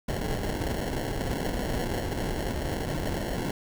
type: noise with sample-and-hold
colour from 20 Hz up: pink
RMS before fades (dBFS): -30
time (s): 0.08-3.51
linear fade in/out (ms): 5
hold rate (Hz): 1225
effects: none